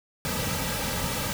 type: noise with comb filter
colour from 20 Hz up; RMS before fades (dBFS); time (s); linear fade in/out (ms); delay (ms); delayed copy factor
pink; -29; 0.25-1.33; 0; 2.8; -0.7
effects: none